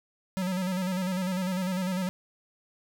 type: tone with vibrato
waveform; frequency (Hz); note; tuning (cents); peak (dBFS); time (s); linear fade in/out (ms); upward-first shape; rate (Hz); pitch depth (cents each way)
square; 185; F#3; 0; -28; 0.37-2.09; 0; square; 10; 49
effects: none